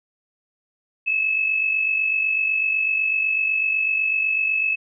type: tone pair together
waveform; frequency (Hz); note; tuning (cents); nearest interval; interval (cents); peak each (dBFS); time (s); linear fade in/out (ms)
sine; 2552 / 2600; D#7 / E7; +43 / -24; unison; 33; -27 / -19; 1.06-4.76; 20
effects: none